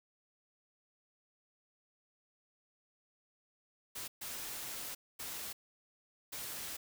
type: noise bursts at uneven times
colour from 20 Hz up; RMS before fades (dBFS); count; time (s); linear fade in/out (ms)
white; -43; 4; 3.95-4.08 / 4.21-4.95 / 5.19-5.53 / 6.32-6.77; 10
effects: none